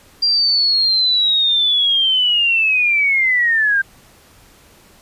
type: linear sweep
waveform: sine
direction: down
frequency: 4777 to 1568 Hz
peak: -12 dBFS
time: 0.22-3.82 s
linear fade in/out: 10 ms
effects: pink hiss -48 dBFS RMS until 5.01 s + resampled to 32000 Hz